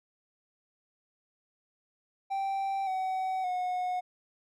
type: tone with pitch steps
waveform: triangle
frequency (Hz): 781 / 754 / 727.9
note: G5 / F#5 / F#5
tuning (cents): -7 / +32 / -29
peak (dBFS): -27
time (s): 2.3-4.01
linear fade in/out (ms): 20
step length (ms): 570
effects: none